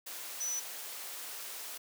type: tone in noise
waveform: sine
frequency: 5960 Hz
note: F#8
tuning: 12 cents sharp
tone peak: -33 dBFS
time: 0.4-0.6 s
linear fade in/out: 10 ms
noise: white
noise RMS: -43 dBFS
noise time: 0.06-1.78 s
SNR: +7 dB
effects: high-pass 400 Hz 12 dB/octave